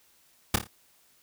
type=noise with echo; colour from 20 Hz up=pink; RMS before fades=-20 dBFS; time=0.54-0.56 s; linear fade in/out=5 ms; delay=28 ms; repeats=4; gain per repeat=-7 dB; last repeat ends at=0.672 s; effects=white hiss -63 dBFS RMS until 1.22 s